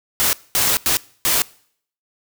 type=noise bursts at uneven times; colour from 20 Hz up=white; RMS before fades=-17 dBFS; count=4; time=0.2-0.33 / 0.55-0.77 / 0.86-0.97 / 1.25-1.42 s; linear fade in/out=0 ms; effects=noise-tail reverb RT60 0.6 s tail -23 dB re dry